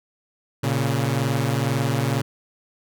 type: tone pair together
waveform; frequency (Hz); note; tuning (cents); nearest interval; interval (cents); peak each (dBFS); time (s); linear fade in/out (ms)
sawtooth; 116.54 / 138.59; A#2 / C#3; 0 / 0; minor third; 300; -19; 0.63-2.22; 10
effects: none